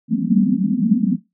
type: band-pass noise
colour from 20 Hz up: white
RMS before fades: -17 dBFS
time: 0.08-1.18 s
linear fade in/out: 50 ms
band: 170 to 260 Hz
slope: 96 dB/octave
effects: noise-tail reverb RT60 0.2 s tail -17 dB re dry